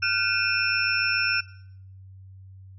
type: tone cluster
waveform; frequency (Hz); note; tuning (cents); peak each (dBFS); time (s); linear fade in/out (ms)
sine; 1410 / 1517 / 2441 / 2656 / 5400; F6 / F#6 / D#7 / E7 / E8; +16 / +43 / -34 / +12 / +41; -28; 0.02-1.41; 10
effects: noise-tail reverb RT60 0.7 s tail -20 dB re dry + added 95 Hz sine -43 dBFS peak until 2.78 s